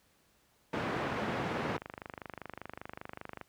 pink band-pass noise, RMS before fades -35 dBFS, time 0.73-1.77 s, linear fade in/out 5 ms, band 130 to 1900 Hz, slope 12 dB/octave
click train, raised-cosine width 0.5 ms, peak -26 dBFS, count 46, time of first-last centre 1.62-3.413 s, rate 25.1 Hz
effects pink hiss -69 dBFS RMS until 3.48 s + high-pass 60 Hz 12 dB/octave

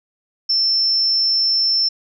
sine tone, 5350 Hz, E8, 25 cents sharp, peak -14 dBFS, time 0.49-1.89 s, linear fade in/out 10 ms, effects none

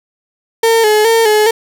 35% pulse tone with vibrato, 440 Hz, A4, in tune, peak -6 dBFS, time 0.63-1.51 s, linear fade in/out 5 ms, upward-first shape square, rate 2.4 Hz, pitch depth 58 cents each way, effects none

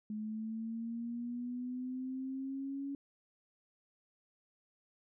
sine linear sweep, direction up, 212.1 to 280 Hz, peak -37 dBFS, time 0.1-2.95 s, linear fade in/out 2 ms, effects none

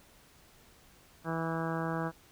harmonic tone with a mistuned harmonic, 163.8 Hz, E3, 11 cents flat, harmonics 1 / 2 / 3 / 4 / 5 / 6 / 7 / 8 / 9 / 10, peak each -35 / -38 / -40 / -41 / -42 / -43 / -43 / -44 / -45 / -45 dBFS, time 1.24-2.12 s, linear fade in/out 50 ms, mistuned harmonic 10, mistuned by -21 cents, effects pink hiss -60 dBFS RMS until 2.31 s

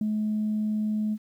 sine tone with ADSR envelope, 213.7 Hz, G#3, 50 cents sharp, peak -21 dBFS, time 0.01-1.18 s, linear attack 4 ms, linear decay 13 ms, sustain -2 dB, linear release 52 ms, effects tanh soft clip ceiling -20 dBFS + 10-bit

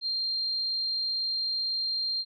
sine tone, 4186 Hz, C8, in tune, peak -27 dBFS, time 0.01-2.25 s, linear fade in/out 50 ms, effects none

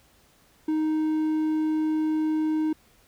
triangle tone, 311.5 Hz, D#4, 2 cents sharp, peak -20 dBFS, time 0.68-2.73 s, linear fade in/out 5 ms, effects pink hiss -60 dBFS RMS until 3.07 s

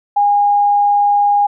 sine tone, 817 Hz, G#5, 29 cents flat, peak -9 dBFS, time 0.16-1.47 s, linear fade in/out 10 ms, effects none

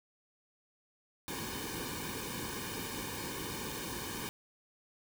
pink noise with comb filter, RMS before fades -40 dBFS, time 1.28-4.29 s, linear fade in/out 0 ms, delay 1.5 ms, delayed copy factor -0.95, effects none

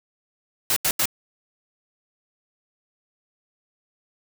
white noise bursts, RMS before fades -21 dBFS, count 3, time 0.7-1.056 s, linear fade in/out 2 ms, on 64 ms, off 82 ms, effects none

